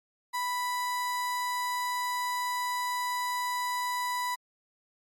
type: tone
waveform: 35% pulse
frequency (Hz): 987.8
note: B5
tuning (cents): 0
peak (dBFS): -27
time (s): 0.33-4.36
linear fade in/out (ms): 20
effects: MP3 64 kbps